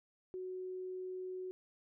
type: tone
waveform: sine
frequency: 370 Hz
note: F#4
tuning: in tune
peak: -40 dBFS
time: 0.34-1.51 s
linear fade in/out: 0 ms
effects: none